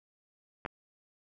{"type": "clicks", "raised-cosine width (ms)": 0.5, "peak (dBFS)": -22, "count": 2, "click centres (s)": [0.651, 0.661], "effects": []}